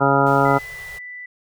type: harmonic tone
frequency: 138.59 Hz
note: C#3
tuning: in tune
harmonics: 1 / 2 / 3 / 4 / 5 / 6 / 7 / 9 / 10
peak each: -22 / -22 / -22 / -22 / -22 / -22 / -22 / -22 / -22 dBFS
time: 0-0.59 s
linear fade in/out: 20 ms
type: band-stop noise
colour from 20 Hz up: pink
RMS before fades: -42 dBFS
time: 0.26-0.99 s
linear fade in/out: 10 ms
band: 160 to 390 Hz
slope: 96 dB/octave
type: tone with pitch glide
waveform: sine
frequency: 2006 to 1981.8 Hz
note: B6 to B6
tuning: +26 to +5 cents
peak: -32 dBFS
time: 0.45-1.26 s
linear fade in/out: 5 ms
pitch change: -21 cents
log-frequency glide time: 0.61-0.81 s
effects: none